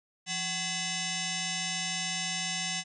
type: tone with frequency modulation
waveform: sine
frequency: 1682 Hz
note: G#6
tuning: 22 cents sharp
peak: -30 dBFS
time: 0.26-2.84 s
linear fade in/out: 50 ms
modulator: 927 Hz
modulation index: 6.1
effects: none